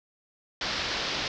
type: low-pass noise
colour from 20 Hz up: white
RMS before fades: -31 dBFS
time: 0.61-1.28 s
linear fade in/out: 2 ms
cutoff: 5300 Hz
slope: 48 dB/octave
effects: none